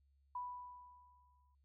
sine tone with exponential decay, 987.8 Hz, B5, in tune, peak -39 dBFS, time 0.35-1.55 s, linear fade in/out 5 ms, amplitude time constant 260 ms, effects added 69 Hz sine -70 dBFS peak until 1.64 s

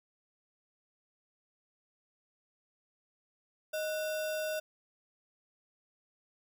sine tone with sample-and-hold, 622 Hz, D#5, 1 cent flat, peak -32 dBFS, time 3.73-4.6 s, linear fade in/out 10 ms, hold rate 2100 Hz, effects none

